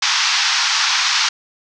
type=band-pass noise; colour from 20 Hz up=white; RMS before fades=-17 dBFS; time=0.02-1.29 s; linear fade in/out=5 ms; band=860 to 6000 Hz; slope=48 dB/octave; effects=none